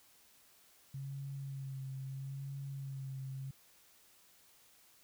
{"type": "tone with vibrato", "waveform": "sine", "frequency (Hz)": 135.8, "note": "C#3", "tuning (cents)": -35, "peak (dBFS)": -40, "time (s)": [0.94, 3.51], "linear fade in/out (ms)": 5, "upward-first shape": "sine", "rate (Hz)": 0.76, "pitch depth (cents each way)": 31, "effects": ["white hiss -65 dBFS RMS until 5.03 s"]}